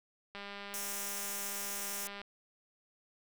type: click train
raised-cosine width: 0.3 ms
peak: -29 dBFS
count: 376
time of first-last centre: 0.35-2.216 s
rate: 201 Hz
type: high-pass noise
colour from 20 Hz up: pink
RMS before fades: -40 dBFS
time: 0.74-2.07 s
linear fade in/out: 0 ms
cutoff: 5200 Hz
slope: 96 dB/octave
effects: none